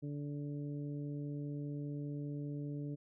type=harmonic tone; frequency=145 Hz; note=D3; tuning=22 cents flat; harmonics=1 / 2 / 3 / 4; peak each=-40 / -43 / -51 / -57 dBFS; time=0.02-2.96 s; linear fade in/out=20 ms; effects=none